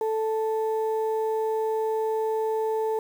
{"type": "tone pair together", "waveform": "sine", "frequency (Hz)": [440, 880], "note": ["A4", "A5"], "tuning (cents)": [0, 0], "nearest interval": "octave", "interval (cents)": 1200, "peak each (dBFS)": [-23, -29], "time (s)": [0.01, 2.99], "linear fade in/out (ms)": 2, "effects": ["tanh soft clip ceiling -18 dBFS", "8-bit"]}